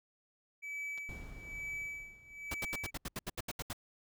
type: tone with tremolo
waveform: triangle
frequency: 2295 Hz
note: D7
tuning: 40 cents flat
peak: -36 dBFS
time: 0.62-2.91 s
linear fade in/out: 20 ms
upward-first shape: sine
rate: 1.1 Hz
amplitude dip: 90%
type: clicks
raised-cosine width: 0.2 ms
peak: -36 dBFS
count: 2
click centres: 0.977 / 0.983 s
type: noise with exponential decay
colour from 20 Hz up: brown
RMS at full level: -44 dBFS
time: 1.09-3.35 s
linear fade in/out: 1 ms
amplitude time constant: 490 ms
type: noise bursts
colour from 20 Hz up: pink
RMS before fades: -39 dBFS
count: 12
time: 2.51-3.731 s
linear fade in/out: 5 ms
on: 33 ms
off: 75 ms
effects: none